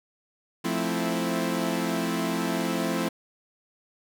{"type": "chord", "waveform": "sawtooth", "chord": "F major seventh", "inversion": "none", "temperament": "equal with one note detuned", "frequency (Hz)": [174.61, 218.6, 261.6, 329.6], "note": ["F3", "A3", "C4", "E4"], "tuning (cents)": [0, -11, 0, 0], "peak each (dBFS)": -27, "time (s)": [0.64, 3.09], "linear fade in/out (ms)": 10, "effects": []}